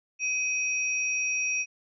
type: tone pair together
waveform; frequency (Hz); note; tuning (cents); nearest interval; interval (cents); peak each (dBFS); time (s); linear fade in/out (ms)
sine; 2519 / 5707; D#7 / F8; +21 / +37; octave + major second; 1416; -26 / -33; 0.19-1.66; 50
effects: none